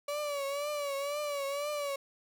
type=tone with vibrato; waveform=35% pulse; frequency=573 Hz; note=D5; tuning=43 cents flat; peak=-31 dBFS; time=0.08-1.96 s; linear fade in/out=5 ms; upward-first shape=triangle; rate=2 Hz; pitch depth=79 cents each way; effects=none